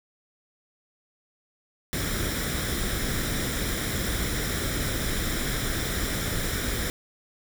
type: noise with comb filter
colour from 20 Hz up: pink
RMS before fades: -28 dBFS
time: 1.93-6.9 s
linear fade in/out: 0 ms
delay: 0.55 ms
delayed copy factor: +0.6
effects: none